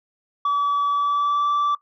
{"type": "tone with pitch glide", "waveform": "sine", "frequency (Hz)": [1146, 1163.3], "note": ["D6", "D6"], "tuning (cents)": [-43, -17], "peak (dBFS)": -15, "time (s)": [0.45, 1.75], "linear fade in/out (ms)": 5, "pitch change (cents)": 26, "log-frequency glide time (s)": [0.89, 1.5], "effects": ["noise-tail reverb RT60 0.1 s tail -17 dB re dry", "tanh soft clip ceiling -17 dBFS"]}